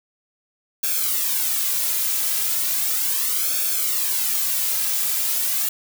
blue noise with flanger, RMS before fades -22 dBFS, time 0.83-5.69 s, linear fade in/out 5 ms, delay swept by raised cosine 1 to 2.8 ms, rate 0.36 Hz, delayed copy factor -0.85, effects none

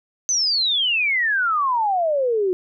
sine exponential sweep, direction down, 6250 to 356.4 Hz, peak -17 dBFS, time 0.29-2.53 s, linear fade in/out 0 ms, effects none

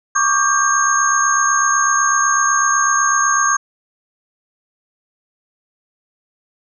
sine tone cluster, 1116 / 1184 / 1588 / 6480 Hz, C#6 / D6 / G6 / G#8, +11 / +14 / +22 / -43 cents, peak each -18 dBFS, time 0.15-3.57 s, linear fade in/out 10 ms, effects none

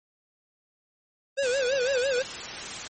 square tone with vibrato, 521 Hz, C5, 7 cents flat, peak -24 dBFS, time 1.37-2.23 s, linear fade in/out 20 ms, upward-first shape sine, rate 6 Hz, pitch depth 130 cents each way
white noise, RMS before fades -35 dBFS, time 1.42-2.88 s, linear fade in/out 10 ms
effects MP3 32 kbps

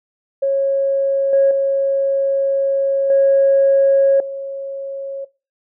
sine tone with level steps, 548 Hz, C#5, 20 cents flat, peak -13 / -8 / -13 / -8 / -23 dBFS, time 0.42-5.25 s, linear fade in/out 10 ms, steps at 1.33 / 1.51 / 3.1 / 4.2 s, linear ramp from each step 2 ms, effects noise-tail reverb RT60 0.3 s tail -21 dB re dry + tanh soft clip ceiling -5 dBFS

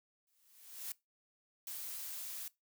blue noise with exponential growth, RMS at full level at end -40 dBFS, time 0.27-0.92 s, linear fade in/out 2 ms, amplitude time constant 140 ms
blue noise, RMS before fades -44 dBFS, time 1.67-2.48 s, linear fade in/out 2 ms
effects noise-tail reverb RT60 0.2 s tail -21 dB re dry

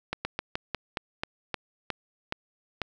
slowing click train, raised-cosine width 0.3 ms, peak -13 dBFS, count 11, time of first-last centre 0.13-2.817 s, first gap 120 ms, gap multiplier 1.17, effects none

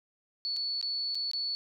sine tone with dropouts, 4435 Hz, C#8, in tune, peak -30 dBFS, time 0.45-1.55 s, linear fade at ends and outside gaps 0 ms, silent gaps 0.564-0.568 / 0.813-0.827 / 1.147-1.153 / 1.314-1.334 s, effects none

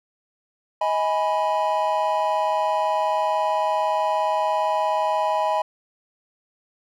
triangle chord, G# minor, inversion second, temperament equal with one note detuned, 631.3 / 830.6 / 987.8 Hz, D#5 / G#5 / B5, +25 / 0 / 0 cents, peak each -22 dBFS, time 0.81-5.62 s, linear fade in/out 5 ms, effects none

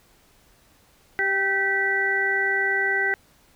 harmonic tone with a mistuned harmonic, 392 Hz, G4, in tune, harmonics 1 / 2 / 4 / 5, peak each -29 / -31 / -24 / -23 dBFS, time 1.19-3.14 s, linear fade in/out 0 ms, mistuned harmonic 4, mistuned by -27 cents, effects pink hiss -58 dBFS RMS until 3.55 s

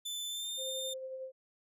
sawtooth tone with pitch glide, 3521 to 3610 Hz, A7 to A7, 0 to +44 cents, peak -34 dBFS, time 0.05-0.94 s, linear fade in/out 10 ms, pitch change +44 cents, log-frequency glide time 0.28-0.49 s
sine tone with tremolo, 523.3 Hz, C5, in tune, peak -38 dBFS, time 0.57-1.32 s, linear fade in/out 50 ms, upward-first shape sine, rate 11 Hz, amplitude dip 35%
effects none

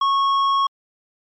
triangle tone with hard clipping, 1100 Hz, C#6, 14 cents flat, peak -17 dBFS, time 0.01-0.67 s, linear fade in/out 5 ms, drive 12 dB, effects low-pass 5000 Hz 12 dB/octave + MP3 96 kbps

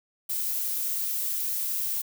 violet noise, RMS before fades -29 dBFS, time 0.29-2.02 s, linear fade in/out 10 ms, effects none

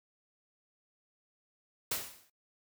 white noise with exponential decay, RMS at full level -31 dBFS, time 1.91-2.3 s, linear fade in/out 5 ms, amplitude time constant 84 ms, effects noise-tail reverb RT60 0.1 s tail -21 dB re dry

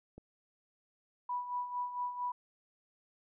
click, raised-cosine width 2 ms, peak -36 dBFS, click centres 0.18 s
sine tone with tremolo, 983 Hz, B5, 8 cents flat, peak -32 dBFS, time 1.29-2.32 s, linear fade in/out 5 ms, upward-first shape sine, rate 4.4 Hz, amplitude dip 65%
effects none

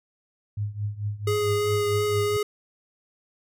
sine tone with tremolo, 103.83 Hz, G#2, in tune, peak -23 dBFS, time 0.57-2.37 s, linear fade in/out 5 ms, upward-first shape triangle, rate 4.5 Hz, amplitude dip 90%
square tone with vibrato, 415.3 Hz, G#4, in tune, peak -23 dBFS, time 1.27-2.43 s, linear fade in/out 5 ms, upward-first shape triangle, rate 2.9 Hz, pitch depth 14 cents each way
effects none

